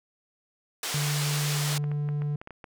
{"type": "band-pass noise", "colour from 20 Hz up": "white", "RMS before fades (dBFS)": -32, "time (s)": [0.83, 1.78], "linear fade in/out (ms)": 2, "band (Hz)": [390, 7700], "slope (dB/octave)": 12}
{"type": "tone", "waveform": "triangle", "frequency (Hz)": 146.83, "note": "D3", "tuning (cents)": 0, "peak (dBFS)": -24, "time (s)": [0.94, 2.36], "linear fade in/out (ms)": 5}
{"type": "clicks", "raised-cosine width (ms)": 0.5, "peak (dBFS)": -27, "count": 8, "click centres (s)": [1.841, 1.916, 2.089, 2.22, 2.415, 2.474, 2.507, 2.642]}
{"effects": []}